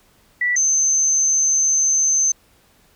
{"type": "tone pair in turn", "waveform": "sine", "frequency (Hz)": [1960, 6223], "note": ["B6", "G8"], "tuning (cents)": [-14, -14], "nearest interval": "octave + minor sixth", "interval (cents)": 2000, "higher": "second", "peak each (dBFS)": [-16, -14], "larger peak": "second", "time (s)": [[0.41, 0.56], [0.56, 2.32]], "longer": "second", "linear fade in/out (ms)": 5, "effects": ["pink hiss -56 dBFS RMS until 2.95 s"]}